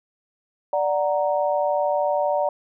sine chord, D augmented, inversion none, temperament equal, 587.3 / 740 / 932.3 Hz, D5 / F#5 / A#5, 0 / 0 / 0 cents, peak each -21 / -25 / -26 dBFS, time 0.73-2.49 s, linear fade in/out 2 ms, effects none

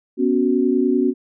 sine chord, B suspended second, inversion none, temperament equal, 246.9 / 277.2 / 370 Hz, B3 / C#4 / F#4, 0 / 0 / 0 cents, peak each -19 dBFS, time 0.17-1.14 s, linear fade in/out 50 ms, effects none

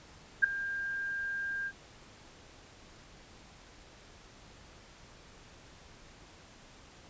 sine tone with ADSR envelope, 1600 Hz, G6, 35 cents sharp, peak -16 dBFS, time 0.42-1.72 s, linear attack 22 ms, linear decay 4 ms, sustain -17 dB, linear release 52 ms, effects pink hiss -55 dBFS RMS until 7.09 s + resampled to 16000 Hz

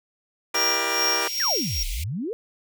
10% pulse chord, E half-diminished seventh, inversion none, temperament just, 329.6 / 395.6 / 474.7 / 593.3 Hz, E4 / G4 / Bb4 / D5, 0 / +16 / +31 / +18 cents, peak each -24 / -21 / -20 / -24 dBFS, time 0.54-1.28 s, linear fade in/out 5 ms
square tone with tremolo, 5588 Hz, F8, in tune, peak -21 dBFS, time 0.55-1.83 s, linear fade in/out 2 ms, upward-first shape sine, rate 2.4 Hz, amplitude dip 70%
pink high-pass noise, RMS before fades -36 dBFS, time 1.21-2.04 s, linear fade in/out 5 ms, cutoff 2100 Hz, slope 96 dB/octave
sine exponential two-way sweep, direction down then up, 1972 to 30.81 to 496.2 Hz, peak -26 dBFS, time 1.4-2.33 s, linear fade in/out 0 ms, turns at 1.86 s
effects none

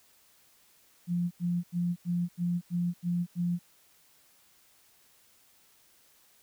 sine tone bursts, 174.61 Hz, F3, in tune, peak -26 dBFS, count 8, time 1.07-3.592 s, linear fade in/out 50 ms, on 240 ms, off 86 ms, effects white hiss -63 dBFS RMS until 6.42 s

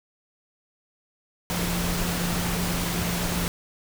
sine tone in noise, 174.61 Hz, F3, in tune, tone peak -28 dBFS, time 1.5-3.48 s, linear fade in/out 0 ms, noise pink, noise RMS -28 dBFS, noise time 1.5-3.48 s, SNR -3 dB, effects none

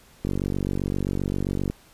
click train, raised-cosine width 3 ms, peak -13 dBFS, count 70, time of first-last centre 0.25-1.7 s, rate 47.6 Hz, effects pink hiss -54 dBFS RMS until 1.93 s + resampled to 32000 Hz

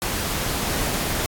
pink noise, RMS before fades -25 dBFS, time 0.02-1.26 s, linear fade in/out 0 ms, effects AAC 64 kbps

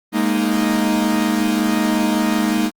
45% pulse chord, Ab suspended second, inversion none, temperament equal, 207.7 / 233.1 / 311.1 Hz, Ab3 / Bb3 / Eb4, 0 / 0 / 0 cents, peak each -20 dBFS, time 0.12-2.71 s, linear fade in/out 50 ms, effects Opus 24 kbps

